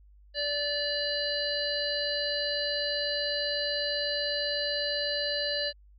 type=harmonic tone; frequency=582 Hz; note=D5; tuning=16 cents flat; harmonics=1 / 3 / 5 / 7 / 8; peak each=-33 / -35 / -38 / -32 / -35 dBFS; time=0.34-5.73 s; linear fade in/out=50 ms; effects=added 50 Hz sine -53 dBFS peak until 5.98 s